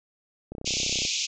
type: click train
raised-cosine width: 2 ms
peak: -23 dBFS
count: 18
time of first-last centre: 0.52-1.051 s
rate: 32 Hz
type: band-pass noise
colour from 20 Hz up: white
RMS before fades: -28 dBFS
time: 0.65-1.27 s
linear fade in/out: 20 ms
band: 2300 to 7000 Hz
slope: 96 dB/octave
effects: none